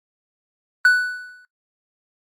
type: tone with exponential decay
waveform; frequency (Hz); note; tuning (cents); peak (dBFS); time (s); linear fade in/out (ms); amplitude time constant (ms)
triangle; 1485; F#6; +6; -6; 0.85-1.45; 1; 130
effects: noise-tail reverb RT60 0.1 s tail -18 dB re dry + Opus 32 kbps